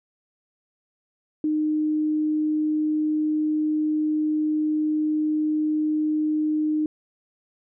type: tone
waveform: sine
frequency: 306.6 Hz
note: D#4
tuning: 25 cents flat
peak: -20 dBFS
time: 1.44-6.86 s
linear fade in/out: 2 ms
effects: none